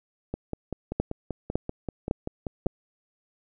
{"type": "two click trains", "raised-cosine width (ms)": 2, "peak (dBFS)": [-10, -17], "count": [4, 13], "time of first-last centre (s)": [[1, 2.667], [0.34, 2.661]], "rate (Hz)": [1.8, 5.17], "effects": []}